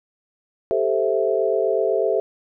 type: chord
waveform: sine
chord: A minor seventh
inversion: third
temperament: equal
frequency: 392 / 440 / 523.3 / 659.3 Hz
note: G4 / A4 / C5 / E5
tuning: 0 / 0 / 0 / 0 cents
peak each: -23 / -22 / -24 / -23 dBFS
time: 0.71-2.2 s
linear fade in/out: 0 ms
effects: none